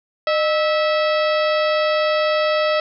harmonic tone with a mistuned harmonic, 652 Hz, E5, 19 cents flat, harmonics 1 / 2 / 3 / 4 / 5 / 6 / 7 / 8, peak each -17 / -23 / -27 / -29 / -31 / -33 / -34 / -35 dBFS, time 0.27-2.8 s, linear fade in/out 2 ms, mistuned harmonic 1, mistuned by -110 cents, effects none

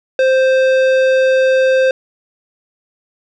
triangle tone with tanh clipping, 523.3 Hz, C5, in tune, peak -11 dBFS, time 0.19-1.91 s, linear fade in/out 2 ms, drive 18 dB, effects none

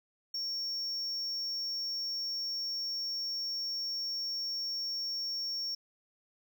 triangle tone, 5500 Hz, F8, 27 cents flat, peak -32 dBFS, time 0.34-5.75 s, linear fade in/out 5 ms, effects none

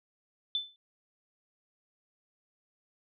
sine tone with exponential decay, 3520 Hz, A7, in tune, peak -25 dBFS, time 0.55-0.76 s, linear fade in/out 1 ms, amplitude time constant 44 ms, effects none

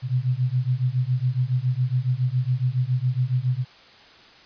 sine beating tone pair, 123.2 / 130.4 Hz, B2 / C3, -4 / -5 cents, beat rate 7.2 Hz, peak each -23 dBFS, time 0.02-3.65 s, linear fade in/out 50 ms, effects white hiss -49 dBFS RMS until 4.45 s + resampled to 11025 Hz

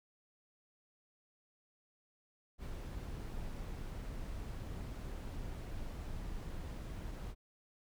brown noise, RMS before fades -43 dBFS, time 2.58-7.35 s, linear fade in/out 50 ms, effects none

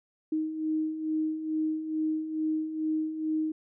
sine beating tone pair, 311.1 / 313.4 Hz, D#4 / D#4, 0 / +13 cents, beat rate 2.3 Hz, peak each -35 / -28 dBFS, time 0.32-3.52 s, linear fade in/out 5 ms, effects none

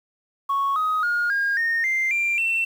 sine tone with pitch steps, 1107 / 1257 / 1427.3 / 1620.7 / 1840.4 / 2090 / 2373 / 2694 Hz, C#6 / D#6 / F6 / G#6 / A#6 / C7 / D7 / E7, -3 / +17 / +37 / -43 / -23 / -2 / +17 / +37 cents, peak -18 dBFS, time 0.49-2.65 s, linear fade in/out 10 ms, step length 270 ms, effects tanh soft clip ceiling -17 dBFS + 8-bit

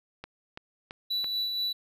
click train, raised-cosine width 0.3 ms, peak -23 dBFS, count 4, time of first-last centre 0.24-1.243 s, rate 2.99 Hz
triangle tone with tremolo, 3951 Hz, B7, in tune, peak -25 dBFS, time 1.1-1.73 s, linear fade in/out 10 ms, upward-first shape sine, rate 4.2 Hz, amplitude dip 35%
effects none

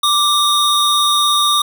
square tone pair together, 1174.7 / 3729 Hz, D6 / A#7, 0 / 0 cents, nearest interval octave + minor sixth, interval 2000 cents, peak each -15 dBFS, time 0.03-1.62 s, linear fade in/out 5 ms, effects none

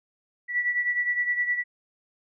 sine beating tone pair, 1952 / 1961.7 Hz, B6 / B6, -21 / -12 cents, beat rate 9.7 Hz, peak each -24 / -30 dBFS, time 0.48-1.64 s, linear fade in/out 50 ms, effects none

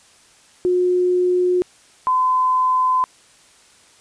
sine tone pair in turn, 360.7 / 1020.2 Hz, F#4 / C6, -44 / -44 cents, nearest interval octave + tritone, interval 1800 cents, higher second, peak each -14 dBFS, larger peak neither, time 0.65-1.62 / 2.07-3.04 s, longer neither, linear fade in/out 0 ms, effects white hiss -51 dBFS RMS until 4 s + resampled to 22050 Hz

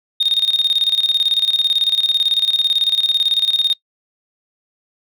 sine tone with tremolo, 3695 Hz, A#7, 16 cents flat, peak -9 dBFS, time 0.2-3.74 s, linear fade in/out 10 ms, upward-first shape square, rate 18 Hz, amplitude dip 75%, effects noise-tail reverb RT60 0.1 s tail -25 dB re dry + tanh soft clip ceiling -9 dBFS

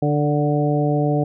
harmonic tone with a mistuned harmonic, 147.7 Hz, D3, 10 cents sharp, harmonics 1 / 2 / 3 / 4 / 5, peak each -19 / -22 / -24 / -25 / -26 dBFS, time 0.02-1.24 s, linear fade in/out 5 ms, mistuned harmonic 4, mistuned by -17 cents, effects none

